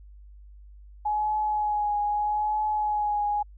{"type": "tone with vibrato", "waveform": "sine", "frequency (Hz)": 840, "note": "G#5", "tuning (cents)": 19, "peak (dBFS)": -23, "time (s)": [1.05, 3.43], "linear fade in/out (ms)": 10, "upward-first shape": "triangle", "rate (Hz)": 0.79, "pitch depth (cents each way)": 28, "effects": ["added 50 Hz sine -45 dBFS peak until 3.57 s"]}